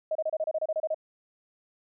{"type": "tone bursts", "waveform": "sine", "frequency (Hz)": 629, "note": "D#5", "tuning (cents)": 19, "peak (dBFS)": -25, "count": 12, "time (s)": [0.11, 0.945], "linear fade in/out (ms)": 5, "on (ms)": 43, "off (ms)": 29, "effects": []}